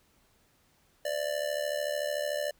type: tone with amplitude modulation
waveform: square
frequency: 590 Hz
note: D5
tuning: 8 cents sharp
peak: -27 dBFS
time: 1.05-2.51 s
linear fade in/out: 5 ms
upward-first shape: sine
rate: 73.5 Hz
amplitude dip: 75%
effects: pink hiss -67 dBFS RMS until 2.59 s

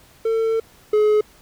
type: tone pair in turn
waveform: triangle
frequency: 449.4 / 424.2 Hz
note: A4 / G#4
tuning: +37 / +37 cents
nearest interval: minor second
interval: 100 cents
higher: first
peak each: -15 / -11 dBFS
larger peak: second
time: 0.25-0.6 / 0.93-1.21 s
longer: first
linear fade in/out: 5 ms
effects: pink hiss -51 dBFS RMS until 1.41 s

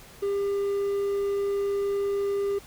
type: tone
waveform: triangle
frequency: 400 Hz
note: G4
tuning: 35 cents sharp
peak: -22 dBFS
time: 0.22-2.59 s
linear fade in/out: 10 ms
effects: pink hiss -49 dBFS RMS until 2.66 s

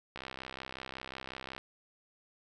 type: click train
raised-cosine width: 0.3 ms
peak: -25 dBFS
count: 94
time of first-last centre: 0.16-1.58 s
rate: 65.5 Hz
effects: none

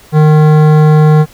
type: tone with hard clipping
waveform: sine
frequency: 153.4 Hz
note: D#3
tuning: 24 cents flat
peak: -5 dBFS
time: 0.12-1.26 s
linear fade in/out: 50 ms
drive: 15 dB
effects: pink hiss -40 dBFS RMS until 1.33 s

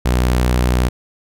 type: tone with vibrato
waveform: sawtooth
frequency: 61.74 Hz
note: B1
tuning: in tune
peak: -9 dBFS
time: 0.05-0.89 s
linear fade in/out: 10 ms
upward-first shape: square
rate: 12 Hz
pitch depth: 9 cents each way
effects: none

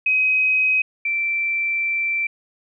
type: tone pair in turn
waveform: sine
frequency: 2528 / 2342 Hz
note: D#7 / D7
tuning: +27 / -5 cents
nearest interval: minor second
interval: 132 cents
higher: first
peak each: -15 / -19 dBFS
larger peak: first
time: 0.06-0.82 / 1.05-2.27 s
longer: second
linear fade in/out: 5 ms
effects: none

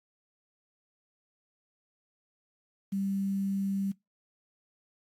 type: tone with quantisation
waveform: sine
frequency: 196 Hz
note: G3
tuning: in tune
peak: -28 dBFS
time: 2.92-3.92 s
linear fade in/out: 10 ms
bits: 9
effects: noise-tail reverb RT60 0.2 s tail -23 dB re dry + AAC 64 kbps

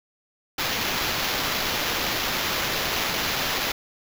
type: noise with sample-and-hold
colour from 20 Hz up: blue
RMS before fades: -26 dBFS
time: 0.58-3.72 s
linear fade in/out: 5 ms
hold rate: 8820 Hz
effects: none

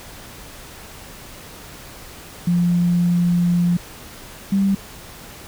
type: tone pair in turn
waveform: sine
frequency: 174.61 / 195.99 Hz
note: F3 / G3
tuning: 0 / 0 cents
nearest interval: major second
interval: 200 cents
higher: second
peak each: -14 dBFS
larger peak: neither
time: 2.47-3.77 / 4.52-4.75 s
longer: first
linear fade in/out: 5 ms
effects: pink hiss -39 dBFS RMS until 5.47 s

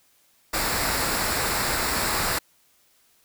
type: noise with comb filter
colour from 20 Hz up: pink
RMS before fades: -25 dBFS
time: 0.53-2.39 s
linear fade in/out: 10 ms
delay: 0.32 ms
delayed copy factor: -0.55
effects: white hiss -62 dBFS RMS until 3.24 s

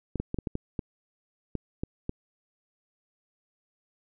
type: clicks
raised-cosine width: 3 ms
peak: -17 dBFS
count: 10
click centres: 0.157 / 0.2 / 0.344 / 0.387 / 0.472 / 0.554 / 0.792 / 1.553 / 1.835 / 2.094 s
effects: none

